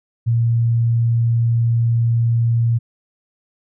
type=tone; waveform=sine; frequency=116.54 Hz; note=A#2; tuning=in tune; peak=-13 dBFS; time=0.26-2.79 s; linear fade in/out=20 ms; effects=none